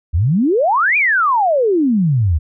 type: exponential two-way sweep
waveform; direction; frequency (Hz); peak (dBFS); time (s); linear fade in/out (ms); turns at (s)
sine; up then down; 72.4 to 2489 to 72.4; -11; 0.13-2.39; 20; 0.97
effects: none